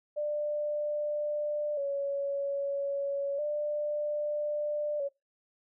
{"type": "tone with vibrato", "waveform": "sine", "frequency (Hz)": 577, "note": "D5", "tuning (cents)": -31, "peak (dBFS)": -29, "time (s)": [0.16, 5.09], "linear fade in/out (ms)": 20, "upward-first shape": "square", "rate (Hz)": 0.31, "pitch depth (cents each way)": 51, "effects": ["noise-tail reverb RT60 0.2 s tail -22 dB re dry"]}